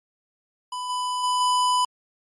square tone with level steps, 997 Hz, B5, 16 cents sharp, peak -29 / -25 / -21 / -19 dBFS, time 0.72-1.85 s, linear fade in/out 5 ms, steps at 0.89 / 1.23 / 1.4 s, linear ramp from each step 10 ms, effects MP3 48 kbps

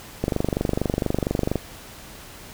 click train, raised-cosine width 2 ms, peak -8 dBFS, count 33, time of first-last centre 0.24-1.557 s, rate 24.3 Hz, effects pink hiss -42 dBFS RMS until 2.53 s

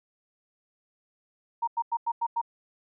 sine tone bursts, 932.3 Hz, A#5, in tune, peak -24 dBFS, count 6, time 1.62-2.415 s, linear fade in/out 10 ms, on 55 ms, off 93 ms, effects none

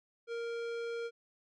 sine tone with tanh clipping, 466.2 Hz, A#4, in tune, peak -38 dBFS, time 0.27-1.11 s, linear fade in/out 50 ms, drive 17 dB, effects none

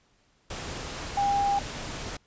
sine tone in noise, 802 Hz, G5, 39 cents sharp, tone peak -22 dBFS, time 1.17-1.59 s, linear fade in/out 5 ms, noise pink, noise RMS -36 dBFS, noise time 0.5-2.17 s, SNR +11 dB, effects pink hiss -66 dBFS RMS until 2.26 s + resampled to 16000 Hz

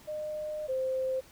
sine tone pair in turn, 610 / 522 Hz, D#5 / C5, -34 / -4 cents, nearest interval minor third, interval 270 cents, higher first, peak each -33 / -28 dBFS, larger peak second, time 0.07-0.68 / 0.68-1.21 s, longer first, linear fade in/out 20 ms, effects pink hiss -56 dBFS RMS until 1.31 s

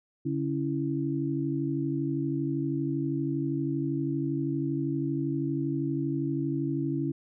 sine tone cluster, 142.3 / 278.1 / 330.7 Hz, C#3 / C#4 / E4, +46 / +6 / +6 cents, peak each -31 dBFS, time 0.25-7.12 s, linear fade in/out 10 ms, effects none

